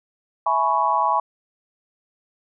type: chord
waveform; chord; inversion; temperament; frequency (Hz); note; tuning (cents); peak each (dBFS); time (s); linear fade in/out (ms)
sine; C# minor seventh; first; equal with one note detuned; 659.3 / 838.3 / 987.8 / 1108.7; E5 / G#5 / B5 / C#6; 0 / +16 / 0 / 0; -27 / -22 / -21 / -22; 0.46-1.2; 5
effects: none